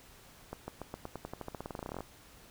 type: accelerating click train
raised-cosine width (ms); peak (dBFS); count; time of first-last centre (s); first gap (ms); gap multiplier
1; -25; 24; 0.53-2.006; 150; 0.91
effects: pink hiss -57 dBFS RMS until 2.5 s